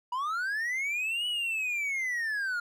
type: linear two-way sweep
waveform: triangle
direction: up then down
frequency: 955 to 2960 to 1397 Hz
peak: -27 dBFS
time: 0.12-2.6 s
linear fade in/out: 5 ms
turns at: 1.27 s
effects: none